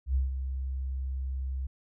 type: tone with ADSR envelope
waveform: sine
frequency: 65.9 Hz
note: C2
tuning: 13 cents sharp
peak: -22 dBFS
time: 0.06-1.67 s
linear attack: 91 ms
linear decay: 150 ms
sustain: -8 dB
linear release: 8 ms
effects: none